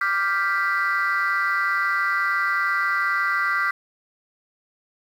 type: chord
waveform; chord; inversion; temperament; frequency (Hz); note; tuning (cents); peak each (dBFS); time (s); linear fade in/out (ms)
sine; G dominant seventh; second; equal; 1174.7 / 1396.9 / 1568 / 1975.5; D6 / F6 / G6 / B6; 0 / 0 / 0 / 0; -24; 0.01-3.71; 5
effects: tanh soft clip ceiling -14 dBFS + 8-bit